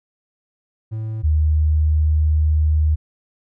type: tone pair in turn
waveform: triangle / sine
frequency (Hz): 110 / 76.97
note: A2 / D#2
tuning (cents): 0 / -18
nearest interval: tritone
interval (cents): 618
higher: first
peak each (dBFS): -21 / -13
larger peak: second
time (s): 0.91-1.23 / 1.23-2.96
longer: second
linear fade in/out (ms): 20
effects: none